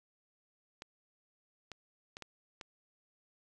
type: clicks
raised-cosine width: 0.2 ms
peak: -27 dBFS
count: 5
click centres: 0.821 / 1.717 / 2.169 / 2.223 / 2.612 s
effects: resampled to 24000 Hz